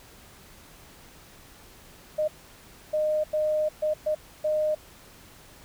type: tone bursts at uneven times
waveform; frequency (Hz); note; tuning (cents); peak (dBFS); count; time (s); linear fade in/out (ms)
sine; 613; D#5; -26; -22; 6; 2.18-2.28 / 2.93-3.24 / 3.33-3.69 / 3.82-3.94 / 4.06-4.15 / 4.44-4.75; 10
effects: pink hiss -51 dBFS RMS until 5.64 s